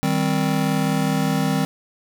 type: chord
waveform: square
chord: C minor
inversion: first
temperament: just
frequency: 156.98 / 196.22 / 261.6 Hz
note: Eb3 / G3 / C4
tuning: +16 / +2 / 0 cents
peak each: -23 / -24 / -24 dBFS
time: 0.03-1.65 s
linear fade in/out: 0 ms
effects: none